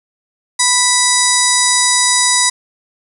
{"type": "harmonic tone with a mistuned harmonic", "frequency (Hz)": 987.8, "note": "B5", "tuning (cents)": 0, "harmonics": [1, 2, 4, 5, 6, 7, 8, 9, 10], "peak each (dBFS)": [-19, -19, -19, -19, -19, -19, -19, -19, -19], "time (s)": [0.59, 2.5], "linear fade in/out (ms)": 10, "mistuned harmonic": 4, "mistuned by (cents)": -26, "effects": ["7-bit"]}